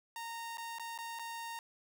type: tone with dropouts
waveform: sawtooth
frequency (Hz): 924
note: A#5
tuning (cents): -16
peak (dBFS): -37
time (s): 0.16-1.59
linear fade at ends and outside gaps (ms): 1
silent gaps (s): 0.572-0.581 / 0.785-0.796 / 0.978-0.987 / 1.189-1.194
effects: none